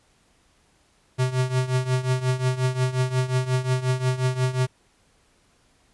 square tone with tremolo, 128.3 Hz, C3, 34 cents flat, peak -18 dBFS, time 1.18-4.67 s, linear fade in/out 20 ms, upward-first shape triangle, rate 5.6 Hz, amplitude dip 85%, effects pink hiss -62 dBFS RMS until 5.93 s + resampled to 24000 Hz

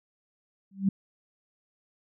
sine tone with exponential growth, 194.7 Hz, G3, 12 cents flat, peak -17 dBFS, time 0.71-0.89 s, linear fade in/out 5 ms, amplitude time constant 37 ms, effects none

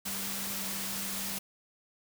sine tone in noise, 195.9 Hz, G3, 1 cent flat, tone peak -43 dBFS, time 0.05-1.39 s, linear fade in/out 10 ms, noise white, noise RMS -36 dBFS, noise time 0.05-1.39 s, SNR -10 dB, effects none

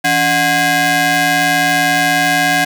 sawtooth ring-modulated tone, 448.2 Hz, A4, 32 cents sharp, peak -4 dBFS, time 0.04-2.65 s, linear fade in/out 10 ms, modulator 1180 Hz, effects none

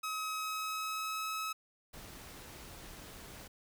sawtooth tone with pitch glide, 1275 to 1287.6 Hz, D#6 to E6, +42 to -41 cents, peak -32 dBFS, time 0.03-1.53 s, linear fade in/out 10 ms, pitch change +17 cents, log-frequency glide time 0.39-1.24 s
pink noise, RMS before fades -50 dBFS, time 1.93-3.48 s, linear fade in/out 10 ms
effects none

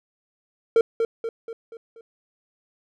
triangle tone with echo, 456.5 Hz, A#4, 36 cents flat, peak -11 dBFS, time 0.76-0.81 s, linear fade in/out 2 ms, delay 240 ms, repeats 5, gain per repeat -6 dB, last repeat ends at 2.01 s, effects none

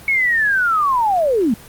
sine linear sweep, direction down, 2217 to 203.6 Hz, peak -13 dBFS, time 0.08-1.54 s, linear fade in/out 2 ms, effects pink hiss -40 dBFS RMS until 1.68 s + Opus 32 kbps

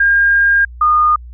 sine tone pair in turn, 1612 / 1222.7 Hz, G6 / D#6, +48 / -31 cents, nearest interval perfect fourth, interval 479 cents, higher first, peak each -8 dBFS, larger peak neither, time 0-0.65 / 0.81-1.16 s, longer first, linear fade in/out 5 ms, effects added 60 Hz sine -30 dBFS peak until 1.33 s

